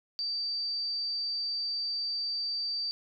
sine tone, 4644 Hz, D8, 20 cents flat, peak -30 dBFS, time 0.19-2.91 s, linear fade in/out 0 ms, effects none

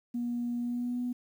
sine tone with pitch glide, 240 to 246 Hz, B3 to B3, -49 to -7 cents, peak -29 dBFS, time 0.14-1.13 s, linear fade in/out 10 ms, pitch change +42 cents, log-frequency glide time 0.6-1.01 s, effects tanh soft clip ceiling -25 dBFS + 10-bit

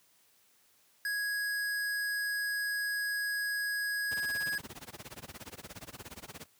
square tone, 1661.2 Hz, G#6, in tune, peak -32 dBFS, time 1.05-4.58 s, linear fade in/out 2 ms
pink noise with tremolo, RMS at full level -43 dBFS, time 4.11-6.46 s, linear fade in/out 5 ms, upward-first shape sine, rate 17 Hz, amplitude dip 100%
effects white hiss -67 dBFS RMS until 6.59 s + high-pass 80 Hz 12 dB/octave

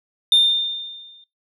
sine tone with exponential decay, 3614 Hz, A7, 46 cents sharp, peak -7 dBFS, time 0.32-1.24 s, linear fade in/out 2 ms, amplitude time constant 200 ms, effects noise-tail reverb RT60 0.2 s tail -22 dB re dry + tanh soft clip ceiling -9 dBFS

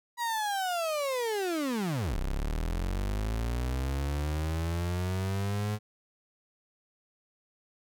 35% pulse linear two-way sweep, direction down then up, 968 to 31 to 106.8 Hz, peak -27 dBFS, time 0.17-5.79 s, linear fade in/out 50 ms, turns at 2.18 s, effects none

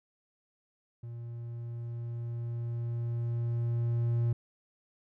triangle tone with level ramp, 117.8 Hz, A#2, 19 cents sharp, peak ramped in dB -37 to -23 dBFS, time 1.03-4.33 s, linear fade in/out 5 ms, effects none

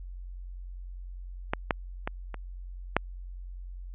clicks, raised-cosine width 0.5 ms, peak -11 / -8 / -15 / -23 / -6 dBFS, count 5, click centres 1.535 / 1.708 / 2.075 / 2.343 / 2.966 s, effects added 45 Hz sine -38 dBFS peak until 3.94 s + resampled to 8000 Hz

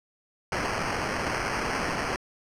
white noise with sample-and-hold, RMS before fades -29 dBFS, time 0.52-2.16 s, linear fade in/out 2 ms, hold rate 3675 Hz, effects low-pass 7000 Hz 12 dB/octave

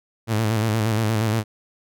sawtooth tone with vibrato, 110 Hz, A2, in tune, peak -15 dBFS, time 0.27-1.44 s, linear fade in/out 50 ms, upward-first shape square, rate 8.5 Hz, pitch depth 54 cents each way, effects none

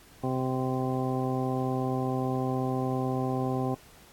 harmonic tone, 129.6 Hz, C3, 16 cents flat, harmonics 1 / 2 / 3 / 4 / 5 / 6 / 8, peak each -31 / -31 / -34 / -37 / -40 / -35 / -40 dBFS, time 0.23-3.75 s, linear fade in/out 10 ms, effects pink hiss -55 dBFS RMS until 4.12 s + AAC 64 kbps

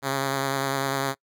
5% pulse tone with vibrato, 136.5 Hz, C#3, 26 cents flat, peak -13 dBFS, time 0.02-1.15 s, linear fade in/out 50 ms, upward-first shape sine, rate 10 Hz, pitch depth 25 cents each way, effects noise-tail reverb RT60 0.1 s tail -25 dB re dry

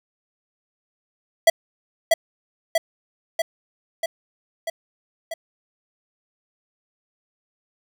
square tone with echo, 659 Hz, E5, 1 cent flat, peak -10 dBFS, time 1.47-1.5 s, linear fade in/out 5 ms, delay 640 ms, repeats 6, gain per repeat -3 dB, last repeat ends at 5.34 s, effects none

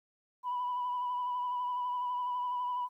sine tone with vibrato, 987.8 Hz, B5, in tune, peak -30 dBFS, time 0.43-2.89 s, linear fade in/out 50 ms, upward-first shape sine, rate 12 Hz, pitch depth 25 cents each way, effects tanh soft clip ceiling -28 dBFS + 12-bit

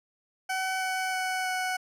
20% pulse tone with pitch steps, 755 / 750.7 / 746.3 / 742 Hz, F#5 / F#5 / F#5 / F#5, +35 / +25 / +15 / +5 cents, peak -23 dBFS, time 0.49-1.77 s, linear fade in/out 10 ms, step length 320 ms, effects low-pass 12000 Hz 12 dB/octave

